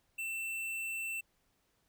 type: tone with tanh clipping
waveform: sine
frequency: 2680 Hz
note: E7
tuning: 28 cents sharp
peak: -37 dBFS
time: 0.18-1.21 s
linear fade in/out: 10 ms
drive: 18 dB
effects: pink hiss -75 dBFS RMS until 1.88 s